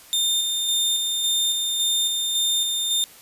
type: tone with tremolo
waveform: sawtooth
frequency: 3621 Hz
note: A7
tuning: 49 cents sharp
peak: -16 dBFS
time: 0.13-3.04 s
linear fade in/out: 0 ms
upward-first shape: square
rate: 1.8 Hz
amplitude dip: 30%
effects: white hiss -47 dBFS RMS until 3.21 s + resampled to 32000 Hz